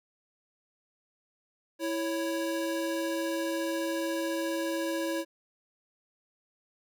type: tone pair together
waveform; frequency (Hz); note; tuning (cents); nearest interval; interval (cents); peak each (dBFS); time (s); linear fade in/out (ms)
square; 329.8 / 554.4; E4 / C#5; +1 / 0; major sixth; 899; -32 / -34; 1.79-5.25; 50
effects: none